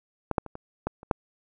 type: clicks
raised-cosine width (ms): 1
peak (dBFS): -12 / -8 / -25 / -24 / -13 / -30 / -7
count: 7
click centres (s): 0.313 / 0.382 / 0.463 / 0.554 / 0.87 / 1.031 / 1.112
effects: none